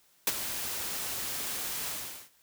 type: noise with ADSR envelope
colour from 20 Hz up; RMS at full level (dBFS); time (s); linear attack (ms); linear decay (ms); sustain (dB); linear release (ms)
white; -24; 0.27-2.3; 4; 36; -11; 420
effects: white hiss -65 dBFS RMS until 2.42 s